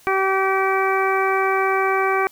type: harmonic tone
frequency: 384.7 Hz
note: G4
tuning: 33 cents flat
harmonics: 1 / 2 / 3 / 4 / 5 / 6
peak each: -21 / -23 / -22 / -26 / -30 / -26 dBFS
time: 0.07-2.27 s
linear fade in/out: 0 ms
effects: white hiss -51 dBFS RMS until 2.31 s